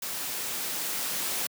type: noise with level ramp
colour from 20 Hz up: white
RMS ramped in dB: -34 to -30 dBFS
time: 0.02-1.47 s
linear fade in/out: 5 ms
effects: high-pass 150 Hz 12 dB/octave